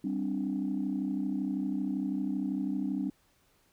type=chord; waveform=sine; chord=G suspended fourth; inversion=none; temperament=just; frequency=196 / 261.3 / 294 Hz; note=G3 / C4 / D4; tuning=0 / -2 / +2 cents; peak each=-33 dBFS; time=0.04-3.1 s; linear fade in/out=5 ms; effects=tanh soft clip ceiling -22 dBFS + pink hiss -68 dBFS RMS until 3.72 s